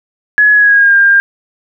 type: tone with pitch glide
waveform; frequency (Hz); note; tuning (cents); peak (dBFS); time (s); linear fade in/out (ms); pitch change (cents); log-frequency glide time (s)
sine; 1691 to 1602.6; G#6 to G6; +31 to +38; -4; 0.38-1.2; 0; -93; 0.53-0.95
effects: none